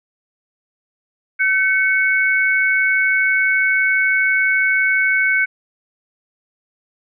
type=tone pair together; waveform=sine; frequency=1531 / 2217 Hz; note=G6 / C#7; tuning=-41 / 0 cents; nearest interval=tritone; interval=641 cents; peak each=-16 dBFS; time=1.39-5.46 s; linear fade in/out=20 ms; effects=none